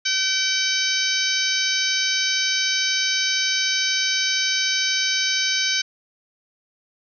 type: harmonic tone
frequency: 767 Hz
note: G5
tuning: 38 cents flat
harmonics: 2 / 3 / 4 / 5 / 6 / 7 / 8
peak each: -27 / -27 / -27 / -27 / -27 / -27 / -27 dBFS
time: 0.05-5.82 s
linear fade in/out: 10 ms
effects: none